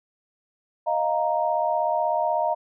sine chord, Eb suspended second, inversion none, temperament equal, 622.3 / 698.5 / 932.3 Hz, Eb5 / F5 / Bb5, 0 / 0 / 0 cents, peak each -25 dBFS, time 0.86-2.55 s, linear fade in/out 20 ms, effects none

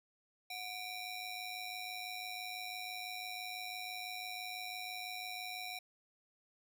20% pulse ring-modulated tone, 1564 Hz, G6, 4 cents flat, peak -34 dBFS, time 0.5-5.79 s, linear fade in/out 5 ms, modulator 835 Hz, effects none

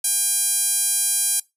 5% pulse tone with band-pass filter, 800 Hz, G5, 35 cents sharp, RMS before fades -21 dBFS, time 0.04-1.4 s, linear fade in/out 5 ms, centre 11000 Hz, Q 2.3, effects noise-tail reverb RT60 0.2 s tail -22 dB re dry

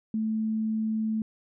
sine tone, 219.2 Hz, A3, 6 cents flat, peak -25 dBFS, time 0.14-1.22 s, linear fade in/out 2 ms, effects none

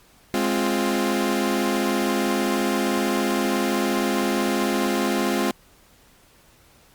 sawtooth chord, F minor, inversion first, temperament equal with one note detuned, 207.7 / 263.1 / 349.2 Hz, Ab3 / C4 / F4, 0 / +10 / 0 cents, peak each -21 dBFS, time 0.34-5.51 s, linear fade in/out 0 ms, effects pink hiss -55 dBFS RMS until 6.94 s + Opus 48 kbps

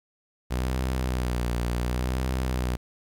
sawtooth tone with vibrato, 61.9 Hz, B1, 5 cents sharp, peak -21 dBFS, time 0.5-2.77 s, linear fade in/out 20 ms, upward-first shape sine, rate 0.69 Hz, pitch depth 65 cents each way, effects 10-bit

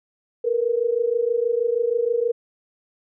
sine tone pair together, 456.6 / 482.9 Hz, A#4 / B4, -36 / -39 cents, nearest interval minor second, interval 97 cents, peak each -22 / -21 dBFS, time 0.44-2.32 s, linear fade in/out 10 ms, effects none

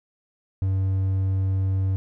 triangle tone, 95.6 Hz, G2, 43 cents flat, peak -18 dBFS, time 0.62-1.96 s, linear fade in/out 0 ms, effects none

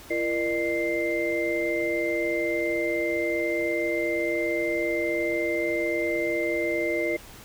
sine tone cluster, 340 / 469.7 / 603 / 2090 Hz, F4 / A#4 / D5 / C7, -46 / +13 / +46 / -2 cents, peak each -28 / -31 / -29 / -29 dBFS, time 0.1-7.17 s, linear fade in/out 10 ms, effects pink hiss -46 dBFS RMS until 7.44 s

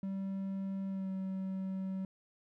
triangle tone with pitch glide, 193.7 to 190.26 Hz, G3 to F#3, -20 to +49 cents, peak -33 dBFS, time 0.03-2.05 s, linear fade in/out 2 ms, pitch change -31 cents, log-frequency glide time 0.87-1.1 s, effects none

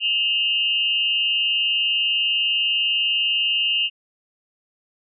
sine tone with amplitude modulation, 2820 Hz, F7, 16 cents sharp, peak -14 dBFS, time 0-3.9 s, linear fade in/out 50 ms, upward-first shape sine, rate 220 Hz, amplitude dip 85%, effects none

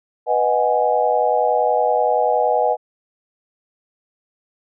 sine chord, G# minor seventh, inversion first, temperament equal, 493.9 / 622.3 / 740 / 830.6 Hz, B4 / D#5 / F#5 / G#5, 0 / 0 / 0 / 0 cents, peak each -20 dBFS, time 0.26-2.77 s, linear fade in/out 50 ms, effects none

